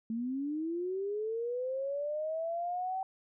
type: linear sweep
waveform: sine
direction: up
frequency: 220 to 769 Hz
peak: -32 dBFS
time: 0.1-3.03 s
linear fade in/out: 2 ms
effects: none